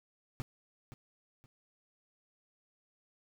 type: noise with echo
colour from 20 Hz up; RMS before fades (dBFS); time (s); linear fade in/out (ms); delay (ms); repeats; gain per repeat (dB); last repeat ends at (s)
brown; -37; 0.4-0.42; 0; 520; 2; -11; 1.46
effects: none